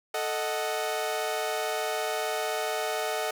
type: chord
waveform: sawtooth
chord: D# diminished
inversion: second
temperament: equal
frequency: 440 / 622.3 / 740 Hz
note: A4 / D#5 / F#5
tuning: 0 / 0 / 0 cents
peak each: -29 / -28 / -29 dBFS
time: 0.14-3.31 s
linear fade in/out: 5 ms
effects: none